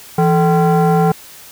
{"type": "tone with frequency modulation", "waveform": "sine", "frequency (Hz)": 166.8, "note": "E3", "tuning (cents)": 21, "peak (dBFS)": -8, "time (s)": [0.18, 1.12], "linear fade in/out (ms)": 5, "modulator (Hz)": 604, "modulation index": 1.1, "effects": ["tanh soft clip ceiling -6 dBFS", "white hiss -38 dBFS RMS until 1.51 s"]}